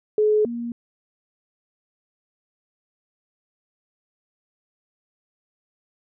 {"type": "tone pair in turn", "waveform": "sine", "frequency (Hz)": [425.7, 236.2], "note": ["G#4", "A#3"], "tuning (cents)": [43, 23], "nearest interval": "minor seventh", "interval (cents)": 1020, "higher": "first", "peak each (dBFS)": [-15, -26], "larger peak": "first", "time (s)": [[0.18, 0.45], [0.45, 0.72]], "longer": "neither", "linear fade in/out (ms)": 2, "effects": []}